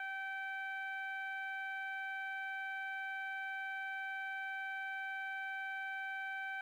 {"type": "tone with low-pass filter", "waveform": "15% pulse", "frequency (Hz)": 774, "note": "G5", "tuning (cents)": -22, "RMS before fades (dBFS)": -42, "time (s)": [0, 6.61], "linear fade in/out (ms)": 2, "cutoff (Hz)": 1800, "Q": 2.5, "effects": ["12-bit"]}